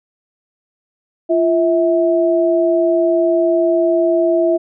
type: tone pair together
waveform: sine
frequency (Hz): 343.8 / 650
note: F4 / E5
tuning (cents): -27 / -24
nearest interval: major seventh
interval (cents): 1103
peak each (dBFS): -14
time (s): 1.29-4.58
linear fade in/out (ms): 20
effects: none